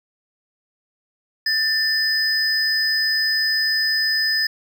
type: tone pair together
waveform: triangle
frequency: 1777 / 5026 Hz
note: A6 / D#8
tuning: +17 / +17 cents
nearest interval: octave + tritone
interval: 1800 cents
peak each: -18 dBFS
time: 1.46-4.47 s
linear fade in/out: 5 ms
effects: tanh soft clip ceiling -10 dBFS + 9-bit